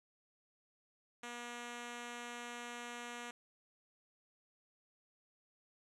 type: tone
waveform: 5% pulse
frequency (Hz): 240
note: B3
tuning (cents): -49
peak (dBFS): -33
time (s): 1.23-3.31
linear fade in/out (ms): 5
effects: resampled to 24000 Hz